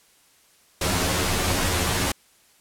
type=noise with comb filter; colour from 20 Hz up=pink; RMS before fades=-23 dBFS; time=0.81-2.12 s; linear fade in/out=5 ms; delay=11 ms; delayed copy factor=+0.8; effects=white hiss -58 dBFS RMS until 2.6 s + low-pass 12000 Hz 12 dB/octave